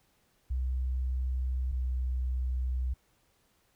sine tone pair in turn, 63.8 / 63.18 Hz, C2 / B1, -43 / +40 cents, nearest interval unison, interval 17 cents, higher first, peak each -28 dBFS, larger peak neither, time 0.5-1.72 / 1.72-2.94 s, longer neither, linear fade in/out 10 ms, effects pink hiss -70 dBFS RMS until 3.75 s

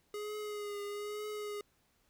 square tone with vibrato, 415.3 Hz, G#4, in tune, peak -39 dBFS, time 0.14-1.61 s, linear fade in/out 2 ms, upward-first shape triangle, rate 1.1 Hz, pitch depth 36 cents each way, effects pink hiss -73 dBFS RMS until 2.09 s

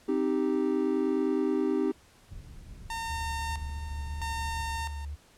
triangle chord, C minor, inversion none, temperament equal, 261.6 / 311.1 / 392 Hz, C4 / Eb4 / G4, 0 / 0 / 0 cents, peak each -28 / -27 / -27 dBFS, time 0.08-1.92 s, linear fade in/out 10 ms
pink low-pass noise, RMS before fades -44 dBFS, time 2.28-4.86 s, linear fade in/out 50 ms, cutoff 130 Hz, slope 12 dB/octave
sawtooth tone with tremolo, 911 Hz, A#5, 40 cents flat, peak -29 dBFS, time 2.9-5.05 s, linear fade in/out 2 ms, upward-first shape square, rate 0.76 Hz, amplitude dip 75%
sine tone with vibrato, 72.7 Hz, D2, 17 cents flat, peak -34 dBFS, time 3.09-5.16 s, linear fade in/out 20 ms, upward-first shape sine, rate 3 Hz, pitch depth 33 cents each way
effects pink hiss -59 dBFS RMS until 5.37 s + low-pass 11000 Hz 12 dB/octave

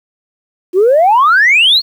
sine exponential sweep, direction up, 346.4 to 4454 Hz, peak -4 dBFS, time 0.73-1.82 s, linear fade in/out 50 ms, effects tanh soft clip ceiling -2 dBFS + 7-bit

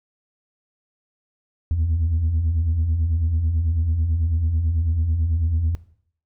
sine beating tone pair, 73.7 / 82.8 Hz, D2 / E2, +7 / +8 cents, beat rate 9.1 Hz, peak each -25 / -17 dBFS, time 1.71-5.75 s, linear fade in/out 0 ms, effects noise-tail reverb RT60 0.6 s tail -18 dB re dry + tanh soft clip ceiling -15 dBFS

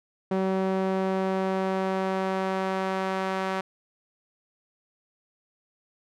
sawtooth tone with band-pass filter sweep, 190 Hz, F#3, 46 cents sharp, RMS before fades -27 dBFS, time 0.31-3.61 s, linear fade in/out 5 ms, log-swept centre 440 to 1100 Hz, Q 0.74, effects none

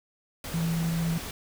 sine tone in noise, 165.8 Hz, E3, 10 cents sharp, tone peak -25 dBFS, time 0.54-1.18 s, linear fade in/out 2 ms, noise pink, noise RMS -37 dBFS, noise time 0.44-1.31 s, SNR +9 dB, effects none

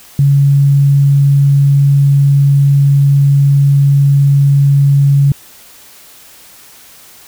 sine tone, 140.3 Hz, C#3, 21 cents sharp, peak -5 dBFS, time 0.19-5.32 s, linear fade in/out 2 ms, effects white hiss -39 dBFS RMS until 7.27 s

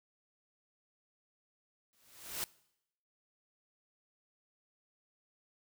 white noise with exponential growth, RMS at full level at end -35 dBFS, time 1.93-2.44 s, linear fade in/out 0 ms, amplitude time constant 110 ms, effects noise-tail reverb RT60 0.8 s tail -22 dB re dry

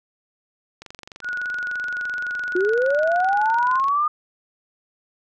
click train, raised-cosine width 0.2 ms, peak -21 dBFS, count 73, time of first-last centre 0.82-3.884 s, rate 23.5 Hz
sine tone with vibrato, 1459 Hz, F#6, 25 cents flat, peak -24 dBFS, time 1.22-3.81 s, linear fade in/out 50 ms, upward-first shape sine, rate 17 Hz, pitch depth 23 cents each way
sine linear sweep, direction up, 349.2 to 1228 Hz, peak -17 dBFS, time 2.55-4.08 s, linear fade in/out 5 ms
effects none

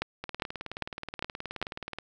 two click trains, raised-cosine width 0.3 ms, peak -20 / -13 dBFS, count 34 / 5, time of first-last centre 0.24-1.986 / 0.02-1.626 s, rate 18.9 / 2.49 Hz, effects none

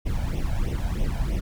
brown noise with flanger, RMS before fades -25 dBFS, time 0.05-1.41 s, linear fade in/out 20 ms, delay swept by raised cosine 0.33 to 1.33 ms, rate 3.1 Hz, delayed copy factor +0.8, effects none

